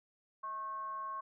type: tone with frequency modulation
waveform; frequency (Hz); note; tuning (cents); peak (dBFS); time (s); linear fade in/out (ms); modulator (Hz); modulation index
sine; 1088; C#6; -33; -38; 0.43-1.21; 10; 451; 0.28
effects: none